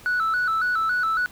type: tone with vibrato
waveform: sine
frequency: 1393 Hz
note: F6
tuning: 5 cents flat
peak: -18 dBFS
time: 0.06-1.26 s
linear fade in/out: 0 ms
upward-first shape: square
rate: 3.6 Hz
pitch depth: 98 cents each way
effects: tanh soft clip ceiling -18 dBFS + pink hiss -48 dBFS RMS until 1.31 s